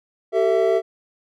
triangle tone cluster, 384.8 / 449.3 / 662 Hz, G4 / A4 / E5, -32 / +36 / +7 cents, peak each -18 dBFS, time 0.32-0.82 s, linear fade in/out 50 ms, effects none

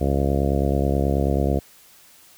harmonic tone, 69.3 Hz, C#2, in tune, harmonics 1 / 2 / 3 / 4 / 5 / 6 / 7 / 8 / 9 / 10, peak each -22 / -25 / -27 / -28 / -29 / -30 / -30 / -31 / -32 / -32 dBFS, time 0-1.6 s, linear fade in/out 20 ms, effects white hiss -51 dBFS RMS until 2.37 s

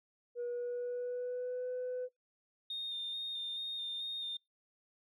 sine tone with pitch glide, 482.4 to 501.7 Hz, B4 to B4, -41 to +27 cents, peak -34 dBFS, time 0.35-2.09 s, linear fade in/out 50 ms, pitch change +68 cents, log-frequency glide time 0.46-1.69 s
sine tone with vibrato, 3657 Hz, A#7, 34 cents flat, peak -36 dBFS, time 2.7-4.37 s, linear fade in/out 5 ms, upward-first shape square, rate 2.3 Hz, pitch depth 16 cents each way
effects noise-tail reverb RT60 0.2 s tail -26 dB re dry + tanh soft clip ceiling -33 dBFS

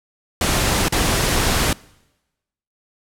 pink noise with dropouts, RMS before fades -18 dBFS, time 0.41-1.73 s, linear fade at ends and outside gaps 2 ms, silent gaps 0.884-0.923 s, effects noise-tail reverb RT60 1.0 s tail -24 dB re dry + low-pass 12000 Hz 12 dB/octave

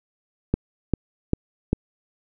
click train, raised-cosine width 3 ms, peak -6 dBFS, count 4, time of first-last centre 0.54-1.73 s, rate 2.52 Hz, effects none

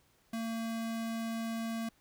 square tone, 227 Hz, A#3, 46 cents flat, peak -35 dBFS, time 0.33-1.89 s, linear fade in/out 5 ms, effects pink hiss -69 dBFS RMS until 2 s

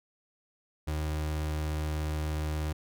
35% pulse tone, 76.8 Hz, D#2, 22 cents flat, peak -28 dBFS, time 0.87-2.73 s, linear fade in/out 10 ms, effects none

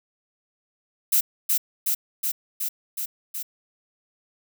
violet noise with echo, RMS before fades -19 dBFS, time 1.12-1.21 s, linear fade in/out 10 ms, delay 370 ms, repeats 6, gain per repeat -2 dB, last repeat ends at 3.43 s, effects none

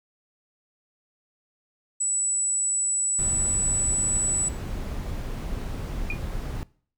sine tone, 7902 Hz, B8, in tune, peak -22 dBFS, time 2-4.49 s, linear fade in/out 10 ms
brown noise, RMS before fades -31 dBFS, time 3.19-6.63 s, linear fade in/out 0 ms
sine tone with exponential decay, 2437 Hz, D#7, 37 cents flat, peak -24 dBFS, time 6.1-6.2 s, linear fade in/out 2 ms, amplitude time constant 21 ms
effects noise-tail reverb RT60 0.5 s tail -22 dB re dry

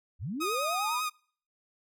sine linear sweep, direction up, 58.27 to 1046.5 Hz, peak -32 dBFS, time 0.19-1.02 s, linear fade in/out 50 ms
sawtooth tone with vibrato, 1244.5 Hz, D#6, in tune, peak -26 dBFS, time 0.4-1.1 s, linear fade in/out 20 ms, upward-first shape sine, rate 9.9 Hz, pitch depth 30 cents each way
effects noise-tail reverb RT60 0.5 s tail -26 dB re dry

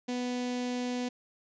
sawtooth tone with notch filter, 247.3 Hz, B3, 3 cents sharp, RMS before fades -33 dBFS, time 0.08-1.09 s, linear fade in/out 10 ms, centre 1300 Hz, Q 1.3, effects resampled to 16000 Hz

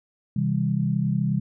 sine tone cluster, 131.2 / 162.6 / 198.9 Hz, C3 / E3 / G3, +5 / -23 / +25 cents, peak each -25 dBFS, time 0.36-1.4 s, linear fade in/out 5 ms, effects none

